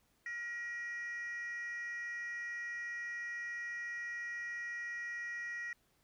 sine tone with frequency modulation, 1903 Hz, A#6, 35 cents sharp, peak -37 dBFS, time 0.26-5.73 s, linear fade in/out 2 ms, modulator 495 Hz, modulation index 0.37, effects tanh soft clip ceiling -37 dBFS + pink hiss -74 dBFS RMS until 6.03 s

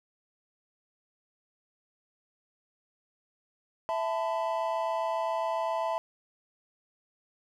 triangle chord, E suspended fourth, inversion none, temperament equal with one note detuned, 659.3 / 880 / 1007.4 Hz, E5 / A5 / B5, 0 / 0 / +34 cents, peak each -29 / -31 / -32 dBFS, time 3.89-5.98 s, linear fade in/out 0 ms, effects none

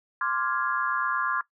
sine chord, D half-diminished seventh, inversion third, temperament equal, 1046.5 / 1174.7 / 1396.9 / 1661.2 Hz, C6 / D6 / F6 / Ab6, 0 / 0 / 0 / 0 cents, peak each -30 dBFS, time 0.21-1.41 s, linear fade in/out 2 ms, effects noise-tail reverb RT60 0.1 s tail -17 dB re dry

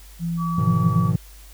sine tone with pitch glide, 168.6 to 167.53 Hz, E3 to E3, +39 to +28 cents, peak -22 dBFS, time 0.19-1.07 s, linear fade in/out 50 ms, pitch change -11 cents, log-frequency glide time 0.75-0.8 s
sine tone, 1143 Hz, D6, 47 cents flat, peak -27 dBFS, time 0.37-1.12 s, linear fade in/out 50 ms
triangle chord, F half-diminished seventh, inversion first, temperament just, 104.77 / 125.72 / 157.15 / 174.61 Hz, Ab2 / Cb3 / Eb3 / F3, +16 / +31 / +18 / 0 cents, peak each -21 dBFS, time 0.58-1.16 s, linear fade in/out 5 ms
effects added 50 Hz sine -42 dBFS peak until 1.53 s + white hiss -49 dBFS RMS until 1.53 s

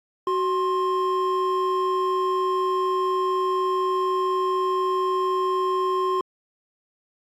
triangle tone pair together, 373.6 / 1056.7 Hz, F#4 / C6, +17 / +17 cents, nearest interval octave + tritone, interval 1800 cents, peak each -21 dBFS, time 0.27-6.21 s, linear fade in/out 2 ms, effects tanh soft clip ceiling -11 dBFS + AAC 64 kbps

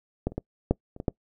clicks, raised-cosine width 2 ms, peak -12 / -27 / -16 / -7 / -29 / -20 / -10 dBFS, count 7, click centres 0.27 / 0.32 / 0.38 / 0.71 / 0.964 / 1.001 / 1.082 s, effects noise-tail reverb RT60 0.1 s tail -24 dB re dry

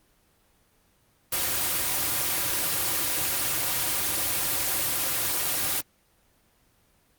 white noise with comb filter, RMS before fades -26 dBFS, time 1.32-5.81 s, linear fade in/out 5 ms, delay 4.6 ms, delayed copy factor -0.65, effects pink hiss -64 dBFS RMS until 7.18 s + Opus 24 kbps

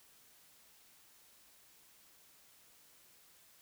silence, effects white hiss -64 dBFS RMS until 3.61 s

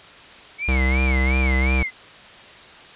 sine tone with vibrato, 2204 Hz, C#7, 11 cents flat, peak -23 dBFS, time 0.58-1.91 s, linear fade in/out 50 ms, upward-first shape sine, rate 2.8 Hz, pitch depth 150 cents each way
square tone, 65.41 Hz, C2, in tune, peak -18 dBFS, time 0.68-1.83 s, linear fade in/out 5 ms
effects white hiss -43 dBFS RMS until 2.95 s + resampled to 8000 Hz

